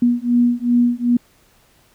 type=beating tone pair; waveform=sine; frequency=240 / 242.6 Hz; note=B3 / B3; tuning=-49 / -31 cents; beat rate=2.6 Hz; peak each=-16 / -16 dBFS; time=0.02-1.17 s; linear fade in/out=5 ms; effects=pink hiss -55 dBFS RMS until 1.94 s